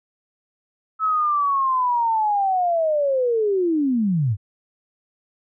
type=linear sweep; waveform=sine; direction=down; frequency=1304 to 92.5 Hz; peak=-17 dBFS; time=0.99-4.37 s; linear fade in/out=50 ms; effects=none